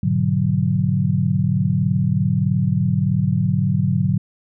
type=chord; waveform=sine; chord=G# half-diminished seventh; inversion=none; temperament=equal; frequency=103.83 / 123.47 / 146.83 / 185 Hz; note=G#2 / B2 / D3 / F#3; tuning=0 / 0 / 0 / 0 cents; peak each=-22 / -23 / -20 / -20 dBFS; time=0.03-4.18 s; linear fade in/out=5 ms; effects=none